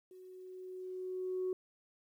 sine tone with level ramp, 370 Hz, F#4, in tune, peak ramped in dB -52 to -31 dBFS, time 0.11-1.53 s, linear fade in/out 2 ms, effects tanh soft clip ceiling -29 dBFS + 12-bit

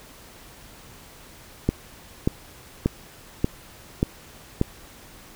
click train, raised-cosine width 3 ms, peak -6 dBFS, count 6, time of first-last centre 1.69-4.614 s, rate 1.71 Hz, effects pink hiss -47 dBFS RMS until 5.35 s

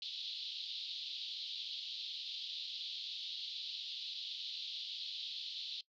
pink band-pass noise, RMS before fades -44 dBFS, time 0.02-5.81 s, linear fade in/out 2 ms, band 3300 to 4300 Hz, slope 48 dB/octave, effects noise-tail reverb RT60 0.1 s tail -20 dB re dry

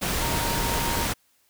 sine tone in noise, 930 Hz, A#5, 4 cents flat, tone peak -31 dBFS, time 0.21-1.06 s, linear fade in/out 20 ms, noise pink, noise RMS -26 dBFS, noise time 0.01-1.14 s, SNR -8 dB, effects white hiss -65 dBFS RMS until 1.49 s

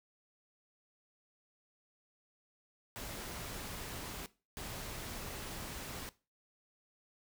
pink noise bursts at uneven times, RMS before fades -44 dBFS, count 2, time 2.96-4.26 / 4.57-6.09 s, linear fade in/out 0 ms, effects noise-tail reverb RT60 0.3 s tail -18 dB re dry

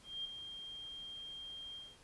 sine tone with ADSR envelope, 3200 Hz, G7, 35 cents sharp, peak -37 dBFS, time 0.03-1.98 s, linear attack 220 ms, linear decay 5 ms, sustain -8 dB, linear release 220 ms, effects pink hiss -62 dBFS RMS until 2.03 s + resampled to 24000 Hz

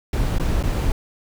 brown noise with dropouts, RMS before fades -20 dBFS, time 0.13-0.92 s, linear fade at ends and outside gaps 2 ms, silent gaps 0.384-0.397 / 0.628-0.636 s, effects none

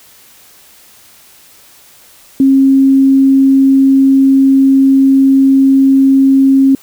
sine tone, 270 Hz, C#4, 45 cents flat, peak -4 dBFS, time 2.4-6.75 s, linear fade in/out 2 ms, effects white hiss -42 dBFS RMS until 6.82 s

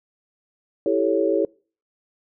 sine chord, A dominant seventh, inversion second, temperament equal, 329.6 / 392 / 440 / 554.4 Hz, E4 / G4 / A4 / C#5, 0 / 0 / 0 / 0 cents, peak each -23 dBFS, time 0.86-1.45 s, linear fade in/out 2 ms, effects noise-tail reverb RT60 0.4 s tail -25 dB re dry

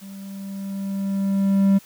triangle tone with level ramp, 196 Hz, G3, in tune, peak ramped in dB -34 to -10 dBFS, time 0.01-1.79 s, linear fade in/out 20 ms, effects white hiss -49 dBFS RMS until 1.85 s

